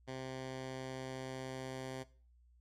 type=tone with low-pass filter sweep; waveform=10% pulse; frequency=130.81 Hz; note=C3; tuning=in tune; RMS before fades=-44 dBFS; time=0.07-2.04 s; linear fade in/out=20 ms; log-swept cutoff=6000 to 9100 Hz; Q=0.82; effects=noise-tail reverb RT60 0.4 s tail -18 dB re dry + added 60 Hz sine -63 dBFS peak until 2.6 s